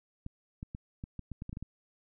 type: clicks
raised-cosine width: 5 ms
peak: -27 dBFS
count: 11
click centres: 0.264 / 0.629 / 0.749 / 1.039 / 1.193 / 1.317 / 1.421 / 1.494 / 1.529 / 1.571 / 1.626 s
effects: none